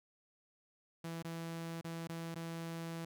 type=tone with dropouts; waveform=sawtooth; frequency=165.8 Hz; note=E3; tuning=10 cents sharp; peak=-37 dBFS; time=1.04-3.05 s; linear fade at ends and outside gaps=5 ms; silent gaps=1.225-1.246 / 1.812-1.844 / 2.074-2.092 / 2.346-2.357 s; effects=none